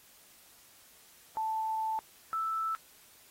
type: tone pair in turn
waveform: sine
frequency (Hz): 880 / 1318.5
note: A5 / E6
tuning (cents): 0 / 0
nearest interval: perfect fifth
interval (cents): 700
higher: second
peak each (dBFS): -30 / -30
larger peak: neither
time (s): 1.37-1.99 / 2.33-2.75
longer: first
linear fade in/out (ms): 0
effects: white hiss -59 dBFS RMS until 3.3 s + AAC 48 kbps